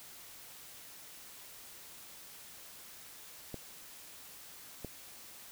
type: clicks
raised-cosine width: 2 ms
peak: -27 dBFS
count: 2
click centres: 3.543 / 4.847 s
effects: white hiss -52 dBFS RMS until 5.51 s